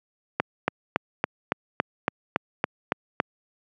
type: click train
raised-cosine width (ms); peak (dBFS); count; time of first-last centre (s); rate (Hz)
0.5; -5; 11; 0.4-3.201; 3.57
effects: high-pass 150 Hz 12 dB/octave